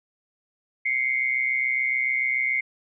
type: tone pair together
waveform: sine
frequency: 2092 / 2219 Hz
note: C7 / C#7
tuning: -1 / +1 cents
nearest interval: minor second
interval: 102 cents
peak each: -23 / -26 dBFS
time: 0.85-2.61 s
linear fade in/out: 10 ms
effects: none